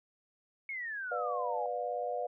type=exponential sweep; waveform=sine; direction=down; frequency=2217 to 797 Hz; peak=-36 dBFS; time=0.69-1.66 s; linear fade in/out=2 ms
type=chord; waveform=sine; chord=B diminished; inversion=none; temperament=just; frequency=493.9 / 592.7 / 711.2 Hz; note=B4 / D5 / F5; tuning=0 / +16 / +31 cents; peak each=-37 / -38 / -36 dBFS; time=1.11-2.27 s; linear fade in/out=10 ms
effects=none